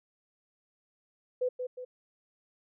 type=tone with echo; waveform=sine; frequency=502 Hz; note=B4; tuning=28 cents sharp; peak=-26 dBFS; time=1.41-1.49 s; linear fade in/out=10 ms; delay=180 ms; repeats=2; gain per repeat=-6 dB; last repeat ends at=1.85 s; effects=none